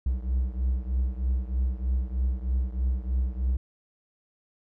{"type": "beating tone pair", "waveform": "triangle", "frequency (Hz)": [62.2, 65.4], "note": ["B1", "C2"], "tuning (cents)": [13, 0], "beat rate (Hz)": 3.2, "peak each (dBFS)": [-24, -27], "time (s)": [0.06, 3.57], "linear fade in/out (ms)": 5, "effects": []}